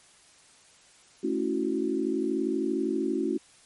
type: chord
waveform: sine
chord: F# minor seventh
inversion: first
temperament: equal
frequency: 220 / 277.2 / 329.6 / 370 Hz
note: A3 / C#4 / E4 / F#4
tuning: 0 / 0 / 0 / 0 cents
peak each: -33 / -30 / -30 / -30 dBFS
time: 1.23-3.38 s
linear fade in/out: 10 ms
effects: white hiss -57 dBFS RMS until 3.65 s + MP3 48 kbps